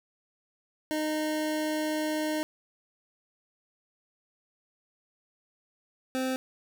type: tone pair in turn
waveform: 25% pulse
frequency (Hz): 308 / 259.8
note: D#4 / C4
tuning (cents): -17 / -12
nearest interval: minor third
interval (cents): 295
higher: first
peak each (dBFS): -24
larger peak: neither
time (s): 0.91-2.43 / 6.15-6.36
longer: first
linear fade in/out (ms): 0
effects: none